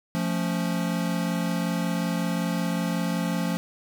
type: chord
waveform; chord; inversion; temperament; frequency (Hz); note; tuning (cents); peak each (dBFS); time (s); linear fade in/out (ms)
square; F augmented; none; equal; 174.61 / 220 / 277.2; F3 / A3 / C#4; 0 / 0 / 0; -27 / -31 / -33; 0.15-3.57; 0
effects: none